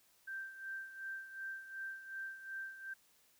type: tone with tremolo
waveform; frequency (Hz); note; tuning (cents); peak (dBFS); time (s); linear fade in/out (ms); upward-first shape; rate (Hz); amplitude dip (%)
sine; 1568; G6; 0; -40; 0.27-2.94; 10; sine; 2.7; 70
effects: white hiss -70 dBFS RMS until 3.39 s